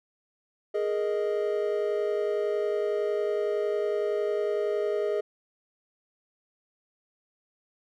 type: chord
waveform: triangle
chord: Ab suspended second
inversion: none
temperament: equal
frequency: 415.3 / 466.2 / 622.3 Hz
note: Ab4 / Bb4 / Eb5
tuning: 0 / 0 / 0 cents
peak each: -25 / -31 / -29 dBFS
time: 0.74-5.21 s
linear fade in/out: 10 ms
effects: none